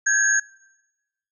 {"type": "tone cluster", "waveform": "sine", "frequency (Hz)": [1568, 1676, 6590], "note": ["G6", "G#6", "G#8"], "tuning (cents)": [0, 15, -14], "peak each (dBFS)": -21, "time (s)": [0.06, 0.4], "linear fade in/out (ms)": 10, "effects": ["noise-tail reverb RT60 1.0 s tail -23 dB re dry"]}